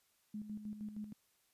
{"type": "tone with tremolo", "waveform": "sine", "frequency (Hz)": 211.3, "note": "G#3", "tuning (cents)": 30, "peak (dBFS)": -40, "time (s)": [0.34, 1.13], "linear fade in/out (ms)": 5, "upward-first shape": "square", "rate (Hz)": 6.4, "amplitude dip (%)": 60, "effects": ["white hiss -75 dBFS RMS until 1.53 s", "resampled to 32000 Hz"]}